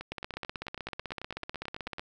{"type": "two click trains", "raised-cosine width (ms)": 0.3, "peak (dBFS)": [-23, -20], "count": [19, 31], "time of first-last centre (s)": [[0.01, 1.984], [0.12, 1.995]], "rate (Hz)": [9.12, 16], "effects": []}